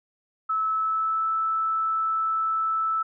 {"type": "tone with pitch glide", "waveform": "sine", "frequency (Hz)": [1302, 1314.8], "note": ["E6", "E6"], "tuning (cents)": [-22, -5], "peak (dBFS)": -22, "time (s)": [0.49, 3.03], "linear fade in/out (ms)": 10, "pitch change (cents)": 17, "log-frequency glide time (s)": [0.74, 1.28], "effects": []}